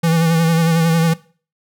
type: tone with vibrato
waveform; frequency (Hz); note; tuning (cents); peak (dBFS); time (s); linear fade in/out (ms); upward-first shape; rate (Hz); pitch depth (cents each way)
square; 164.81; E3; 0; -13; 0.03-1.14; 10; sine; 11; 39
effects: noise-tail reverb RT60 0.4 s tail -19 dB re dry